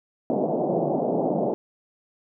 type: band-pass noise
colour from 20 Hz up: white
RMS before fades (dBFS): -24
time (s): 0.3-1.54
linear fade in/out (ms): 0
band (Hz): 150 to 740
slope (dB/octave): 48
effects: none